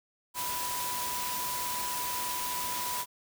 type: tone in noise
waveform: sine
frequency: 985 Hz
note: B5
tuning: 5 cents flat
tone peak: -35 dBFS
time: 0.34-3.06 s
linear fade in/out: 50 ms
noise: white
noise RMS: -35 dBFS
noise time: 0.34-3.06 s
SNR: -3 dB
effects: none